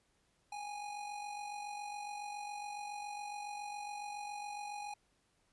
square tone with amplitude modulation, 825 Hz, G#5, 12 cents flat, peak -40 dBFS, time 0.52-4.94 s, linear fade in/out 5 ms, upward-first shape sine, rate 47.2 Hz, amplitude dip 50%, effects pink hiss -75 dBFS RMS until 5.52 s + resampled to 24000 Hz

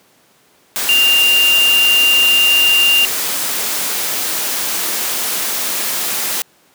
sine tone in noise, 2794 Hz, F7, in tune, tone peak -9 dBFS, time 0.89-3.05 s, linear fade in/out 0 ms, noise white, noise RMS -19 dBFS, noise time 0.76-6.42 s, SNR +7 dB, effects pink hiss -52 dBFS RMS until 6.74 s + high-pass 200 Hz 12 dB/octave

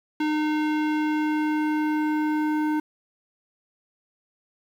square tone with low-pass filter sweep, 305.2 Hz, D#4, 33 cents flat, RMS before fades -24 dBFS, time 0.2-2.8 s, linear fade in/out 5 ms, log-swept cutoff 3000 to 1400 Hz, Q 1, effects 8-bit

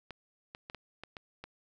clicks, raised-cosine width 0.3 ms, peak -27 dBFS, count 7, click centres 0.107 / 0.549 / 0.699 / 0.747 / 1.036 / 1.168 / 1.44 s, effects none

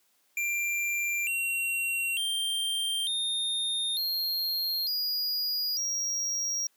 square tone with pitch steps, 2373 / 2742 / 3168 / 3660 / 4228 / 4885 / 5644 Hz, D7 / F7 / G7 / A#7 / C8 / D#8 / F8, +17 / -32 / +18 / -32 / +17 / -33 / +17 cents, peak -28 dBFS, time 0.37-6.67 s, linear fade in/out 2 ms, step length 900 ms, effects white hiss -69 dBFS RMS until 6.76 s + high-pass 200 Hz 12 dB/octave

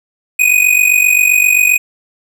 square tone with amplitude modulation, 2489 Hz, D#7, in tune, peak -5 dBFS, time 0.39-1.78 s, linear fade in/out 10 ms, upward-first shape sine, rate 47.6 Hz, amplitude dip 75%, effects none

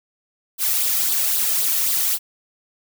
blue noise with flanger, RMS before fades -20 dBFS, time 0.58-2.19 s, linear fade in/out 50 ms, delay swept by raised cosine 0.22 to 1.62 ms, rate 3.8 Hz, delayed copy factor +0.55, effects none

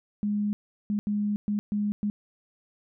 sine tone bursts at uneven times, 207.1 Hz, G#3, 5 cents flat, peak -24 dBFS, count 6, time 0.23-0.53 / 0.9-0.99 / 1.07-1.36 / 1.48-1.59 / 1.72-1.92 / 2.03-2.1 s, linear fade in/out 0 ms, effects none

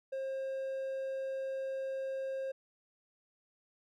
triangle tone, 534 Hz, C5, 35 cents sharp, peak -33 dBFS, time 0.12-2.52 s, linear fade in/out 10 ms, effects none

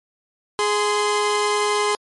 sawtooth tone pair together, 416.7 / 1036.2 Hz, G#4 / C6, +6 / -17 cents, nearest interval octave + major third, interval 1577 cents, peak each -16 / -18 dBFS, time 0.59-1.95 s, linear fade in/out 0 ms, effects MP3 48 kbps

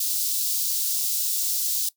white high-pass noise, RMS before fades -25 dBFS, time 0-1.89 s, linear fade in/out 5 ms, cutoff 4100 Hz, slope 24 dB/octave, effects noise-tail reverb RT60 0.1 s tail -19 dB re dry

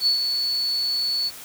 sine tone with ADSR envelope, 4435 Hz, C#8, in tune, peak -15 dBFS, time 0-1.31 s, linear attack 66 ms, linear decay 110 ms, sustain -6 dB, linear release 40 ms, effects white hiss -40 dBFS RMS until 1.44 s

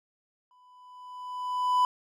triangle tone with exponential growth, 997 Hz, B5, 16 cents sharp, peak -17 dBFS, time 0.51-1.85 s, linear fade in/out 1 ms, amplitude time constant 290 ms, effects none

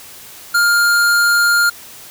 square tone, 1406 Hz, F6, 11 cents sharp, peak -11 dBFS, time 0.54-1.7 s, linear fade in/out 10 ms, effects white hiss -37 dBFS RMS until 2.1 s

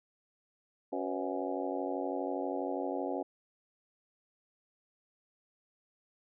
harmonic tone with a mistuned harmonic, 92.5 Hz, F#2, in tune, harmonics 3 / 4 / 5 / 6 / 7 / 8 / 9, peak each -38 / -39 / -40 / -41 / -41 / -42 / -43 dBFS, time 0.92-3.23 s, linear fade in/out 10 ms, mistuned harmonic 5, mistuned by +97 cents, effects none

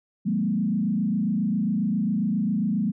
sine tone with frequency modulation, 207.7 Hz, G#3, in tune, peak -21 dBFS, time 0.25-2.92 s, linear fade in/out 20 ms, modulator 27.4 Hz, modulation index 1.3, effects none

